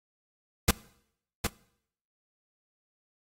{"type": "noise with echo", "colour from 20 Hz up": "pink", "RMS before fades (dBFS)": -20, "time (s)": [0.68, 0.71], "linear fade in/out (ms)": 5, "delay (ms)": 760, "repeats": 1, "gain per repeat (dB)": -8, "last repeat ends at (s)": 1.47, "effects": ["noise-tail reverb RT60 0.7 s tail -22 dB re dry", "AAC 48 kbps"]}